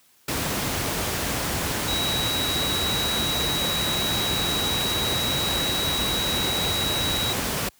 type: tone in noise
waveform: sine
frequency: 3864 Hz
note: B7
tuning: 39 cents flat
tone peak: -25 dBFS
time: 1.88-7.33 s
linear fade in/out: 5 ms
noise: pink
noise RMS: -26 dBFS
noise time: 0.28-7.69 s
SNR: -2 dB
effects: white hiss -59 dBFS RMS until 7.79 s + high-pass 60 Hz 12 dB/octave